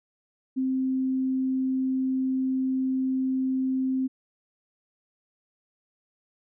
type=tone; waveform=sine; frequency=261.6 Hz; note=C4; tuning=in tune; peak=-23 dBFS; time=0.56-4.08 s; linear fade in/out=20 ms; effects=none